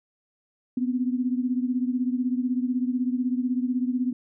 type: beating tone pair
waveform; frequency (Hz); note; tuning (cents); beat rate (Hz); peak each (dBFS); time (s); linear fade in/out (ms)
sine; 246.9 / 262.9; B3 / C4; 0 / +8; 16; -24 / -28; 0.77-4.13; 5
effects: none